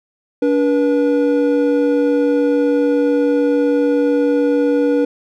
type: tone pair together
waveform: triangle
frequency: 287.5 / 483.5 Hz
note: D4 / B4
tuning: -37 / -37 cents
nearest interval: major sixth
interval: 900 cents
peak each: -13 dBFS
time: 0.42-5.05 s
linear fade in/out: 5 ms
effects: none